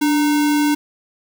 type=tone with sample-and-hold; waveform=sine; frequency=293.7 Hz; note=D4; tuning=in tune; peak=-13 dBFS; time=0.01-0.75 s; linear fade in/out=10 ms; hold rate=1225 Hz; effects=none